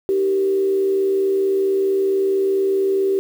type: tone with frequency modulation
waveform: sine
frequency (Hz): 388.5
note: G4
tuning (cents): -16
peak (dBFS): -15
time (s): 0.09-3.19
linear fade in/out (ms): 0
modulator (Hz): 75.5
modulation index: 0.35
effects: 7-bit